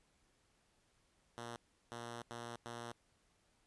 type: tone bursts at uneven times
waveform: 5% pulse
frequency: 118.1 Hz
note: A#2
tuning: 23 cents sharp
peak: -34 dBFS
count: 4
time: 1.38-1.56 / 1.92-2.22 / 2.31-2.56 / 2.66-2.92 s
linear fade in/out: 0 ms
effects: pink hiss -75 dBFS RMS until 3.66 s + resampled to 24000 Hz